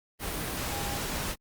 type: tone in noise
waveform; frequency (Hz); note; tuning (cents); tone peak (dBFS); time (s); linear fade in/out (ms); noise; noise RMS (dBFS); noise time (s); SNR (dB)
sine; 808; G#5; -48; -38; 0.68-1.01; 50; pink; -33; 0.19-1.36; -8
effects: Opus 32 kbps